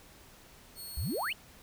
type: tone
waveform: 10% pulse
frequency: 4344 Hz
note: C#8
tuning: 36 cents flat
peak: -35 dBFS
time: 0.75-1.34 s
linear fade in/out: 50 ms
type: exponential sweep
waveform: sine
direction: up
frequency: 53.8 to 3164 Hz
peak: -31 dBFS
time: 0.97-1.33 s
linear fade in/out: 5 ms
effects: pink hiss -56 dBFS RMS until 1.62 s